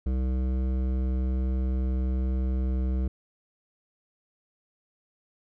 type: tone with hard clipping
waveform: sine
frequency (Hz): 64.2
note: C2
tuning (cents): -32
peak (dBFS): -26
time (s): 0.06-3.08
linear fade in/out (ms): 5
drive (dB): 13
effects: none